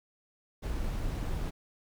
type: noise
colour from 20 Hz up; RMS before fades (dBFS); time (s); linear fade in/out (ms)
brown; -33; 0.62-1.51; 20
effects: none